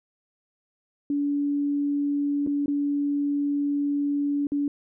sine tone with dropouts, 286.7 Hz, D4, 42 cents flat, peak -22 dBFS, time 1.1-4.68 s, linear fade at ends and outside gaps 2 ms, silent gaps 2.465-2.472 / 2.66-2.68 / 4.47-4.519 s, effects none

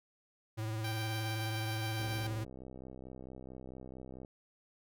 square tone with vibrato, 110 Hz, A2, in tune, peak -36 dBFS, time 0.57-2.45 s, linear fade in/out 20 ms, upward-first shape triangle, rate 19 Hz, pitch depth 48 cents each way
10% pulse tone with tremolo, 784 Hz, G5, in tune, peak -31 dBFS, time 0.84-2.27 s, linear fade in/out 5 ms, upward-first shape triangle, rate 7.1 Hz, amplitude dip 30%
click train, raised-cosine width 2 ms, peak -35 dBFS, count 146, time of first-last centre 2-4.248 s, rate 64.5 Hz
effects none

